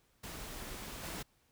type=noise with level steps; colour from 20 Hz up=pink; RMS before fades=-45 / -42 dBFS; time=0.23-1.23 s; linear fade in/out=10 ms; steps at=1.03 s; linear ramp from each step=5 ms; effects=pink hiss -72 dBFS RMS until 1.51 s